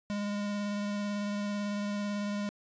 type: tone with vibrato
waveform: square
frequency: 204.9 Hz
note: G#3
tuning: 23 cents flat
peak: -32 dBFS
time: 0.1-2.49 s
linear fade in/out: 0 ms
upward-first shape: sine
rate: 18 Hz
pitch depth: 13 cents each way
effects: resampled to 16000 Hz